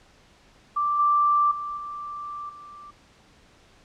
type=tone with level steps; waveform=sine; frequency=1174.7 Hz; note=D6; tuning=in tune; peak=-21 / -17 / -29 / -32 / -41 dBFS; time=0.76-2.91 s; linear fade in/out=10 ms; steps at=0.99 / 1.51 / 1.77 / 2.49 s; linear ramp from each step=5 ms; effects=pink hiss -56 dBFS RMS until 3.84 s + low-pass 6000 Hz 12 dB/octave